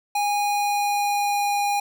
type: tone with pitch glide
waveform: square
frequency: 821 to 814.4 Hz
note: G#5 to G#5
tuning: -20 to -34 cents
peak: -21 dBFS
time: 0.15-1.8 s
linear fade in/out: 5 ms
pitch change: -14 cents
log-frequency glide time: 0.37-1.64 s
effects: none